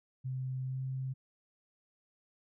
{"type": "tone with pitch glide", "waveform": "sine", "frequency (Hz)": [130, 131.59], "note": ["C3", "C3"], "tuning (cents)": [-11, 10], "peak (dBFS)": -34, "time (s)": [0.24, 1.14], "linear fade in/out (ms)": 20, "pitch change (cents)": 21, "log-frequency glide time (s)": [0.64, 0.81], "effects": []}